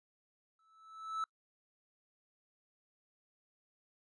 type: tone with exponential growth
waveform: triangle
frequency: 1310 Hz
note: E6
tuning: 11 cents flat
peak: -30 dBFS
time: 0.59-1.24 s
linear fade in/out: 2 ms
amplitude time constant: 140 ms
effects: noise-tail reverb RT60 0.1 s tail -26 dB re dry + resampled to 22050 Hz